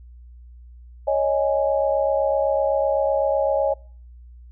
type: chord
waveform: sine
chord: C# suspended second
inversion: none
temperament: equal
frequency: 554.4 / 622.3 / 830.6 Hz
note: C#5 / D#5 / G#5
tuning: 0 / 0 / 0 cents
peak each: -20 / -22 / -26 dBFS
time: 1.07-3.74 s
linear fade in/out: 10 ms
effects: noise-tail reverb RT60 0.5 s tail -26 dB re dry + added 60 Hz sine -41 dBFS peak until 4.51 s